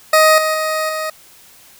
20% pulse tone with level steps, 627 Hz, D#5, 13 cents sharp, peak -3 / -10 / -12 / -15 dBFS, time 0.13-1.1 s, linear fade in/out 5 ms, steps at 0.38 / 0.54 / 0.89 s, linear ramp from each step 2 ms, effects white hiss -45 dBFS RMS until 1.79 s

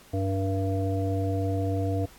harmonic tone with a mistuned harmonic, 97 Hz, G2, 18 cents flat, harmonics 1 / 3 / 5 / 7, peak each -26 / -31 / -33 / -34 dBFS, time 0.13-2.06 s, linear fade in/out 10 ms, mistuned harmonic 5, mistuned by -25 cents, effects pink hiss -53 dBFS RMS until 2.18 s + AAC 64 kbps

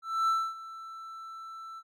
triangle tone with ADSR envelope, 1329 Hz, E6, 14 cents sharp, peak -21 dBFS, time 0.02-1.83 s, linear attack 260 ms, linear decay 260 ms, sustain -18 dB, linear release 50 ms, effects none

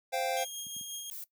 square chord, C suspended fourth, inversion none, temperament equal, 523.3 / 698.5 / 784 Hz, C5 / F5 / G5, 0 / 0 / 0 cents, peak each -35 dBFS, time 0.12-0.45 s, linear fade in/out 20 ms
15% pulse tone with tremolo, 3245 Hz, G#7, 41 cents flat, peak -29 dBFS, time 0.37-1.1 s, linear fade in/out 0 ms, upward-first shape triangle, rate 5.6 Hz, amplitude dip 40%
clicks, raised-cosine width 5 ms, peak -36 dBFS, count 3, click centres 0.667 / 0.765 / 0.811 s
violet noise, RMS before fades -42 dBFS, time 1.11-1.24 s, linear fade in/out 2 ms
effects noise-tail reverb RT60 0.1 s tail -18 dB re dry + high-pass 200 Hz 12 dB/octave

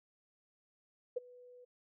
sine tone with ADSR envelope, 493.9 Hz, B4, in tune, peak -30 dBFS, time 1.16-1.65 s, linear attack 11 ms, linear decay 17 ms, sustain -24 dB, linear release 10 ms, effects none

